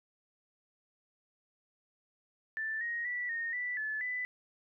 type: tone with pitch steps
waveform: sine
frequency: 1766 / 1876 / 1959 / 1847 / 1972 / 1730 / 1994 Hz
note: A6 / A#6 / B6 / A#6 / B6 / A6 / B6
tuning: +6 / +11 / -15 / -16 / -3 / -30 / +16 cents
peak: -33 dBFS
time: 2.57-4.25 s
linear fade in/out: 0 ms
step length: 240 ms
effects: none